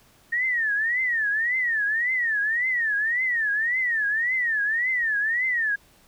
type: tone with vibrato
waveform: sine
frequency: 1843 Hz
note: A#6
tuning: 20 cents flat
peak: -21 dBFS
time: 0.32-5.76 s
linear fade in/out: 10 ms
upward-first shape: triangle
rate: 1.8 Hz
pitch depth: 220 cents each way
effects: pink hiss -57 dBFS RMS until 6.07 s